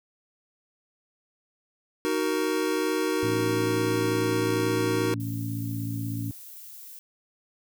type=chord; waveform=square; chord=D# minor; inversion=none; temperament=just; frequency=311.1 / 373.4 / 466.7 Hz; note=D#4 / F#4 / A#4; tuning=0 / +16 / +2 cents; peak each=-29 / -29 / -30 dBFS; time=2.05-5.14 s; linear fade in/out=0 ms
type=harmonic tone; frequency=56.4 Hz; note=A1; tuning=44 cents sharp; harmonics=2 / 3 / 4 / 5; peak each=-30 / -40 / -39 / -34 dBFS; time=3.23-6.31 s; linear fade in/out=0 ms
type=noise; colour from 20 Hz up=violet; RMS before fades=-44 dBFS; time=5.2-6.99 s; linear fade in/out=0 ms
effects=none